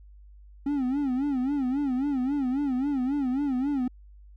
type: tone with vibrato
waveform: triangle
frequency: 269.9 Hz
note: C#4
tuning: 46 cents flat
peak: -22 dBFS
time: 0.66-3.88 s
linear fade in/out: 5 ms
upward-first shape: sine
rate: 3.7 Hz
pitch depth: 140 cents each way
effects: added 50 Hz sine -47 dBFS peak until 4.36 s